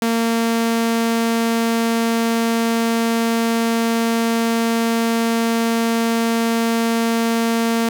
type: tone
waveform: sawtooth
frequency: 229.4 Hz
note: A#3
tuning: 28 cents flat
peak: -12 dBFS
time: 0.02-7.89 s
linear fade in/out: 2 ms
effects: none